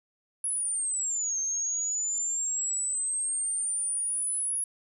sine exponential two-way sweep, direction down then up, 10520 to 6340 to 10520 Hz, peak -27 dBFS, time 0.44-4.64 s, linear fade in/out 2 ms, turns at 1.39 s, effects none

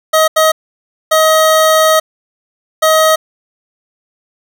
25% pulse tone bursts at uneven times, 632 Hz, D#5, 27 cents sharp, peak -3 dBFS, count 4, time 0.13-0.28 / 0.36-0.52 / 1.11-2 / 2.82-3.16 s, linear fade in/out 10 ms, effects none

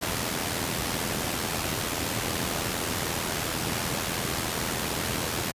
pink noise with amplitude modulation, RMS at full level -26 dBFS, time 0.01-5.52 s, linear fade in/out 20 ms, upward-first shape sine, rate 82.8 Hz, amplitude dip 55%, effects high-pass 80 Hz 12 dB/octave + resampled to 32000 Hz

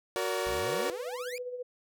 sawtooth chord, Gb augmented, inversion none, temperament equal with one note detuned, 370 / 466.2 / 573.3 Hz, Gb4 / Bb4 / D5, 0 / 0 / -42 cents, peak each -30 dBFS, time 0.16-0.9 s, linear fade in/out 0 ms
sawtooth exponential sweep, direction up, 48.16 to 2500 Hz, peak -36 dBFS, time 0.46-1.38 s, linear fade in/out 0 ms
sine tone with tremolo, 495.7 Hz, B4, 6 cents sharp, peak -33 dBFS, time 0.66-1.63 s, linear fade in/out 10 ms, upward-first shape sine, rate 15 Hz, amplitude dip 55%
effects none

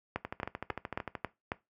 two click trains, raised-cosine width 0.5 ms, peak -17 / -21 dBFS, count 6 / 13, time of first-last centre 0.16-1.519 / 0.25-1.152 s, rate 3.68 / 13.3 Hz, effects noise-tail reverb RT60 0.2 s tail -18 dB re dry + high-pass 60 Hz 12 dB/octave

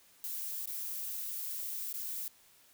violet noise with dropouts, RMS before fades -39 dBFS, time 0.24-2.28 s, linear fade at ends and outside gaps 1 ms, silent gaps 0.658-0.674 / 1.928-1.94 s, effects white hiss -63 dBFS RMS until 2.73 s

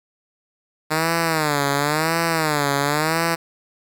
5% pulse tone with vibrato, 153.3 Hz, D#3, 25 cents flat, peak -7 dBFS, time 0.9-3.36 s, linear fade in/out 20 ms, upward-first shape sine, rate 0.95 Hz, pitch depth 150 cents each way, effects 8-bit

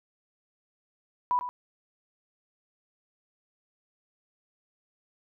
sine tone with echo, 987 Hz, B5, 1 cent flat, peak -22 dBFS, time 1.31-1.39 s, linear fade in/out 0 ms, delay 100 ms, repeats 1, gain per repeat -10 dB, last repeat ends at 1.49 s, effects none

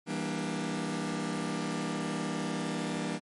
sawtooth chord, E half-diminished seventh, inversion none, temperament just, 164.81 / 197.78 / 237.3 / 296.7 Hz, E3 / G3 / Bb3 / D4, 0 / +16 / +31 / +18 cents, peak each -33 dBFS, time 0.06-3.2 s, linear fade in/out 50 ms, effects MP3 48 kbps

